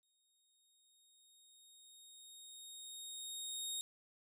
20% pulse tone with exponential growth, 3729 Hz, A#7, in tune, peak -33 dBFS, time 0.03-3.81 s, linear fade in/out 0 ms, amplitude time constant 820 ms, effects none

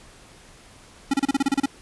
square tone bursts, 275.4 Hz, C#4, 11 cents flat, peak -18 dBFS, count 10, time 1.11-1.659 s, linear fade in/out 5 ms, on 27 ms, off 31 ms, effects pink hiss -49 dBFS RMS until 1.81 s + resampled to 24000 Hz

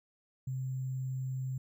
sine tone with sample-and-hold, 130.81 Hz, C3, in tune, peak -33 dBFS, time 0.47-1.58 s, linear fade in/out 5 ms, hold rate 7350 Hz, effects none

